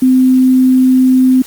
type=tone; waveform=sine; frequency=257.6 Hz; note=C4; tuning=27 cents flat; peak=-5 dBFS; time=0.02-1.42 s; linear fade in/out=5 ms; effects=white hiss -34 dBFS RMS until 1.46 s + Opus 24 kbps